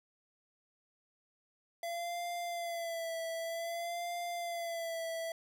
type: tone with vibrato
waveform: square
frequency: 677 Hz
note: E5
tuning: 46 cents sharp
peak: -37 dBFS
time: 1.83-5.32 s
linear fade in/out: 2 ms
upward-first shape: sine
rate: 0.53 Hz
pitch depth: 49 cents each way
effects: none